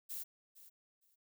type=noise with echo; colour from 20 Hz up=violet; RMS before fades=-43 dBFS; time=0.09-0.24 s; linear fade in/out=20 ms; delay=460 ms; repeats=2; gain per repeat=-15 dB; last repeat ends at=1.16 s; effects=none